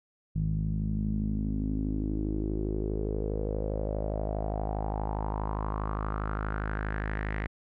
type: tone with low-pass filter sweep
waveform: sawtooth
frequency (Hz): 52.4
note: G#1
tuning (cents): +16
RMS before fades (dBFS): -31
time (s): 0.35-7.47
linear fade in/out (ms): 10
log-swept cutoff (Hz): 160 to 2000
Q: 5
effects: none